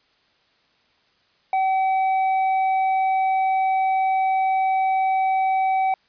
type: tone with hard clipping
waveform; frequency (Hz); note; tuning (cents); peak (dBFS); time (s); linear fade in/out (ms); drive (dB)
sine; 763; G5; -47; -19; 1.53-5.94; 2; 5
effects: white hiss -62 dBFS RMS until 6.08 s + resampled to 11025 Hz